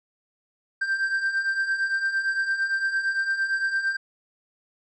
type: beating tone pair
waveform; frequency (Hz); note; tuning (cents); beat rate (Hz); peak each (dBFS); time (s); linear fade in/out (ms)
triangle; 1568 / 1576.8; G6 / G6; 0 / +10; 8.8; -28 / -22; 0.81-3.97; 10
effects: resampled to 22050 Hz